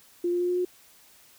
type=tone with pitch steps; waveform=sine; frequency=349.2 / 352 / 354.9 / 357.8 / 360.7 Hz; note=F4 / F4 / F4 / F4 / F#4; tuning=0 / +14 / +28 / +42 / -44 cents; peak=-23 dBFS; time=0.24-0.65 s; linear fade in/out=5 ms; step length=82 ms; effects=white hiss -56 dBFS RMS until 1.38 s